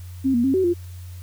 sine tone with pitch steps, 267 / 237.9 / 268.5 / 376.8 / 348.2 Hz, C4 / A#3 / C4 / F#4 / F4, +35 / +35 / +45 / +32 / -5 cents, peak -16 dBFS, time 0.24-0.74 s, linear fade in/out 20 ms, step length 100 ms, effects added 90 Hz sine -34 dBFS peak until 1.22 s + white hiss -51 dBFS RMS until 1.22 s

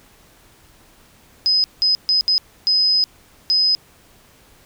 sine tone bursts at uneven times, 5040 Hz, D#8, 21 cents sharp, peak -13 dBFS, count 6, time 1.46-1.64 / 1.82-1.95 / 2.09-2.21 / 2.28-2.38 / 2.67-3.04 / 3.5-3.75 s, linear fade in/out 0 ms, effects pink hiss -51 dBFS RMS until 4.65 s

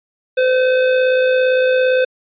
square tone with amplitude modulation, 512 Hz, C5, 38 cents flat, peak -11 dBFS, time 0.37-2.05 s, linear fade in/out 10 ms, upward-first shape sine, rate 57.6 Hz, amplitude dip 30%, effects resampled to 8000 Hz

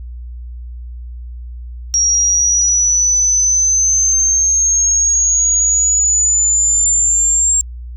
sine exponential sweep, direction up, 5650 to 7459 Hz, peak -10 dBFS, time 1.94-7.61 s, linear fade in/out 0 ms, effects added 60 Hz sine -26 dBFS peak until 7.96 s

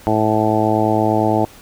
harmonic tone, 108.6 Hz, A2, 22 cents flat, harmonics 1 / 2 / 3 / 4 / 5 / 6 / 7 / 8, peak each -22 / -22 / -19 / -23 / -24 / -21 / -21 / -22 dBFS, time 0.07-1.45 s, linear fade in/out 0 ms, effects pink hiss -43 dBFS RMS until 1.61 s

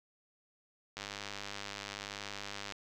click train, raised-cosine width 0.2 ms, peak -23 dBFS, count 178, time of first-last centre 0.97-2.722 s, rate 101 Hz, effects none

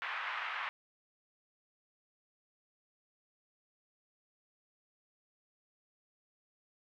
pink band-pass noise, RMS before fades -39 dBFS, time 0.02-0.69 s, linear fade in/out 0 ms, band 990 to 2600 Hz, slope 24 dB/octave, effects none

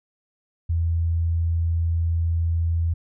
sine tone, 83.4 Hz, E2, 21 cents sharp, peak -19 dBFS, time 0.69-2.94 s, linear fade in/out 10 ms, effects none

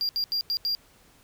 triangle tone bursts at uneven times, 4780 Hz, D8, 30 cents sharp, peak -23 dBFS, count 5, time 0.01-0.09 / 0.16-0.24 / 0.32-0.41 / 0.5-0.57 / 0.65-0.75 s, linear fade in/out 0 ms, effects pink hiss -58 dBFS RMS until 1.23 s

